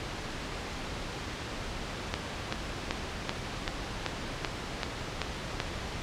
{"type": "click train", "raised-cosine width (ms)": 0.2, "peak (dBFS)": -11, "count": 10, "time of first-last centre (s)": [2.14, 5.602], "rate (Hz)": 2.6, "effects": ["pink hiss -37 dBFS RMS until 6.02 s", "low-pass 5000 Hz 12 dB/octave"]}